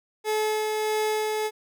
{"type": "tone with tremolo", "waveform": "30% pulse", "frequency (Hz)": 430, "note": "A4", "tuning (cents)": -40, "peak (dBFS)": -20, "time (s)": [0.24, 1.51], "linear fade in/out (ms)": 50, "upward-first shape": "sine", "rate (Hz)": 1.6, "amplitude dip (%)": 25, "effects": []}